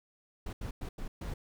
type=noise bursts at uneven times; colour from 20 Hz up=brown; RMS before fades=-38 dBFS; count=5; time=0.46-0.53 / 0.61-0.71 / 0.81-0.89 / 0.98-1.08 / 1.21-1.34 s; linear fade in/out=5 ms; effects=none